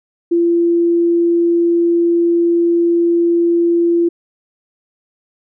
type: tone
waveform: sine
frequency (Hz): 341.2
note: F4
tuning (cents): -40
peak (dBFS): -10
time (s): 0.31-4.09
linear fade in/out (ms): 10
effects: none